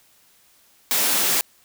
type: high-pass noise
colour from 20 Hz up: white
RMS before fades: -20 dBFS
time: 0.91-1.41 s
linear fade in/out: 0 ms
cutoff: 160 Hz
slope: 24 dB/octave
effects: white hiss -57 dBFS RMS until 1.64 s